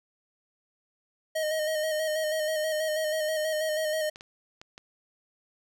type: tone with vibrato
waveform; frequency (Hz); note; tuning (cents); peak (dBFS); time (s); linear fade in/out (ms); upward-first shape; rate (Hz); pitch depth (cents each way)
square; 622.3; D#5; 0; -27; 1.35-4.1; 10; square; 6.2; 29
type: clicks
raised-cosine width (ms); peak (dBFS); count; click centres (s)
0.2; -27; 4; 4.159 / 4.209 / 4.615 / 4.779
effects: none